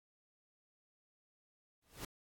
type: noise with exponential growth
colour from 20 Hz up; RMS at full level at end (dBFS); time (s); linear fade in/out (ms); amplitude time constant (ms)
pink; -41; 1.82-2.05; 5; 48
effects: AAC 64 kbps